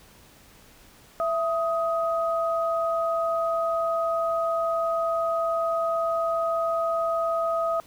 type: tone pair together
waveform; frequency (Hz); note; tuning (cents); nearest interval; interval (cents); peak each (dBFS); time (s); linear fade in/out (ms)
sine; 663.7 / 1255; E5 / D#6; +12 / +15; major seventh; 1103; -24 / -27; 1.2-7.8; 0
effects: pink hiss -53 dBFS RMS until 7.86 s